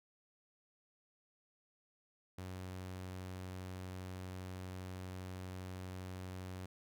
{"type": "tone", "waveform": "sawtooth", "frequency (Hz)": 92.5, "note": "F#2", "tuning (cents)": 0, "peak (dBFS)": -40, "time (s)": [2.38, 6.66], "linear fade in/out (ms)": 5, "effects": []}